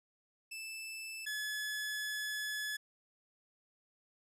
sawtooth tone pair in turn, 2637 / 1709.5 Hz, E7 / G#6, 0 / +50 cents, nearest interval minor sixth, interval 750 cents, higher first, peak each -39 / -33 dBFS, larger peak second, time 0.51-1.26 / 1.26-2.77 s, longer second, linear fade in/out 10 ms, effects resampled to 32000 Hz

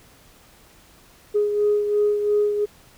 sine beating tone pair, 415.3 / 418.2 Hz, G#4 / G#4, 0 / +12 cents, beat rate 2.9 Hz, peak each -17 / -26 dBFS, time 1.34-2.66 s, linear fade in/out 20 ms, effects tanh soft clip ceiling -11 dBFS + pink hiss -52 dBFS RMS until 2.97 s

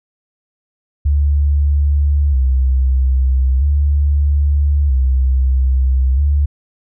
sine tone with vibrato, 68.5 Hz, C#2, 20 cents flat, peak -10 dBFS, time 1.05-6.46 s, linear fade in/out 10 ms, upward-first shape square, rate 0.39 Hz, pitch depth 88 cents each way, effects none

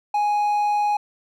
triangle tone, 830.6 Hz, G#5, in tune, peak -16 dBFS, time 0.14-0.97 s, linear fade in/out 5 ms, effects none

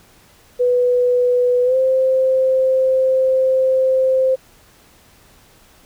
sine tone with pitch glide, 493.9 to 522.7 Hz, B4 to C5, 0 to -2 cents, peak -12 dBFS, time 0.59-4.36 s, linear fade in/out 20 ms, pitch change +98 cents, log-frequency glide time 1.64-1.76 s, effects pink hiss -50 dBFS RMS until 5.85 s

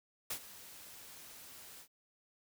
white noise with ADSR envelope, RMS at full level -37 dBFS, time 0.3-1.88 s, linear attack 7 ms, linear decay 80 ms, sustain -16 dB, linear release 79 ms, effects none

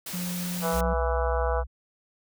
white noise, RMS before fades -36 dBFS, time 0.06-0.81 s, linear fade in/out 5 ms
triangle tone, 178.1 Hz, F3, 34 cents sharp, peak -28 dBFS, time 0.13-0.94 s, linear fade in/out 10 ms
harmonic tone, 164.8 Hz, E3, in tune, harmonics 3 / 4 / 5 / 6 / 7 / 8 / 9, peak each -29 / -31 / -33 / -35 / -36 / -37 / -38 dBFS, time 0.61-1.64 s, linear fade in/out 50 ms
sine tone with pitch glide, 63.4 to 62.89 Hz, B1 to B1, +46 to +32 cents, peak -26 dBFS, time 0.72-1.67 s, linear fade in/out 50 ms, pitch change -14 cents, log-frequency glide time 1.23-1.51 s
effects none

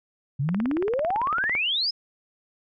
sine exponential sweep, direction up, 129.8 to 5230 Hz, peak -22 dBFS, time 0.39-1.91 s, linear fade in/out 10 ms
click train, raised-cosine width 0.5 ms, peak -17 dBFS, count 20, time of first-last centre 0.49-1.551 s, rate 17.9 Hz
effects none

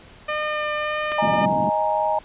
15% pulse tone with vibrato, 604 Hz, D5, 48 cents sharp, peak -16 dBFS, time 0.28-1.46 s, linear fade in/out 10 ms, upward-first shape sine, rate 1.7 Hz, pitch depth 9 cents each way
clicks, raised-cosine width 0.3 ms, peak -16 dBFS, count 2, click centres 1.118 / 1.121 s
sine chord, D# suspended fourth, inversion none, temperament just, 622.3 / 829.7 / 933.4 Hz, D#5 / G#5 / A#5, 0 / -2 / +2 cents, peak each -23 dBFS, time 1.18-2.19 s, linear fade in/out 5 ms
pink band-pass noise, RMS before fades -26 dBFS, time 1.22-1.7 s, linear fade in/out 10 ms, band 160 to 270 Hz, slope 24 dB/octave
effects pink hiss -47 dBFS RMS until 2.24 s + resampled to 8000 Hz

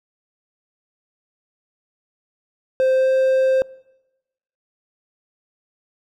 triangle tone with pitch glide, 522 to 525.3 Hz, C5 to C5, -4 to +7 cents, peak -12 dBFS, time 2.8-3.62 s, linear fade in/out 0 ms, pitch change +11 cents, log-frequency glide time 2.95-3.09 s, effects noise-tail reverb RT60 1.0 s tail -24 dB re dry

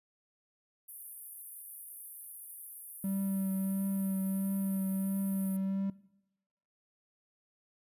white high-pass noise, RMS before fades -44 dBFS, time 0.88-5.57 s, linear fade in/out 10 ms, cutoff 9500 Hz, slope 96 dB/octave
triangle tone with vibrato, 193.6 Hz, G3, 21 cents flat, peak -29 dBFS, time 3.04-5.9 s, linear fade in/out 2 ms, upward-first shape triangle, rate 1.5 Hz, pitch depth 20 cents each way
effects noise-tail reverb RT60 0.9 s tail -20 dB re dry + resampled to 32000 Hz

